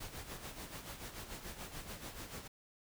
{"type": "noise with tremolo", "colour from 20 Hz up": "pink", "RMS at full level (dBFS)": -45, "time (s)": [0, 2.48], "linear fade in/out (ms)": 10, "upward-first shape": "sine", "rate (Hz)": 6.9, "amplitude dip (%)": 60, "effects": []}